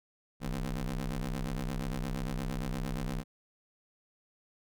25% pulse ring-modulated tone, 65.41 Hz, C2, in tune, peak -26 dBFS, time 0.4-3.24 s, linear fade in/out 50 ms, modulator 93.8 Hz, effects none

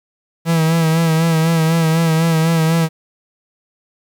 45% pulse tone with vibrato, 162.8 Hz, E3, 21 cents flat, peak -12 dBFS, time 0.45-2.89 s, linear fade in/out 50 ms, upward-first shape sine, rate 4 Hz, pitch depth 43 cents each way, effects 8-bit

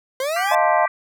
40% pulse linear sweep, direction up, 511 to 880 Hz, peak -20 dBFS, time 0.2-0.55 s, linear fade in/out 2 ms
harmonic tone, 392 Hz, G4, in tune, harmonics 3 / 4 / 5 / 6, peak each -26 / -28 / -26 / -35 dBFS, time 0.36-0.88 s, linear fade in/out 5 ms
sine chord, F dominant seventh, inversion third, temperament equal, 622.3 / 698.5 / 880 / 1046.5 Hz, Eb5 / F5 / A5 / C6, 0 / 0 / 0 / 0 cents, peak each -20 / -19 / -21 / -22 dBFS, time 0.51-0.86 s, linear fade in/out 5 ms
effects none

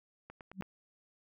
click train, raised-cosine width 0.5 ms, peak -33 dBFS, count 4, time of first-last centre 0.3-0.624 s, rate 9.27 Hz
sine tone with exponential growth, 190.1 Hz, F#3, 47 cents sharp, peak -30 dBFS, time 0.53-0.61 s, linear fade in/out 0 ms, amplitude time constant 16 ms
effects none

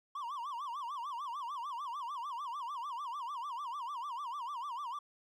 triangle tone with vibrato, 1046.5 Hz, C6, in tune, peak -36 dBFS, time 0.15-4.99 s, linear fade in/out 5 ms, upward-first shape sine, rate 6.7 Hz, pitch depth 220 cents each way, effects none

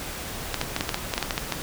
clicks, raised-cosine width 0.2 ms, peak -7 dBFS, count 12, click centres 0.543 / 0.614 / 0.764 / 0.809 / 0.892 / 0.944 / 1.138 / 1.179 / 1.227 / 1.308 / 1.379 / 1.523 s, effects pink hiss -34 dBFS RMS until 1.62 s

